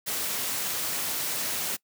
white noise, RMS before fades -30 dBFS, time 0.06-1.77 s, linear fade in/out 20 ms, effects noise-tail reverb RT60 0.1 s tail -23 dB re dry + high-pass 100 Hz 12 dB/octave

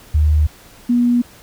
sine tone pair in turn, 76.1 / 241.6 Hz, D#2 / B3, -38 / -38 cents, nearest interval octave + minor sixth, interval 2000 cents, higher second, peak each -10 / -11 dBFS, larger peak first, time 0.14-0.47 / 0.89-1.22 s, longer neither, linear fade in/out 10 ms, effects pink hiss -44 dBFS RMS until 1.42 s

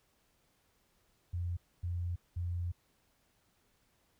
sine tone bursts at uneven times, 87.4 Hz, F2, 2 cents sharp, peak -33 dBFS, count 3, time 1.33-1.57 / 1.83-2.16 / 2.36-2.72 s, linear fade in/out 10 ms, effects pink hiss -73 dBFS RMS until 4.19 s

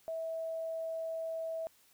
sine tone, 651 Hz, E5, 22 cents flat, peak -35 dBFS, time 0.08-1.67 s, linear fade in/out 0 ms, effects white hiss -66 dBFS RMS until 1.93 s

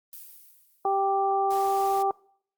violet noise with exponential decay, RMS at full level -41 dBFS, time 0.13-1.24 s, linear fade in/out 1 ms, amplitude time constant 240 ms
harmonic tone, 392 Hz, G4, in tune, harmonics 1 / 2 / 3, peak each -28 / -23 / -32 dBFS, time 0.85-2.11 s, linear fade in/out 2 ms
white noise, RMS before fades -43 dBFS, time 1.5-2.03 s, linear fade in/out 10 ms
effects noise-tail reverb RT60 0.6 s tail -24 dB re dry + Opus 32 kbps

